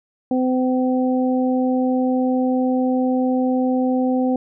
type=harmonic tone; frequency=255.5 Hz; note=C4; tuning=41 cents flat; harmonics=1 / 2 / 3; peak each=-17 / -23 / -27 dBFS; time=0.31-4.36 s; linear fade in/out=2 ms; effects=none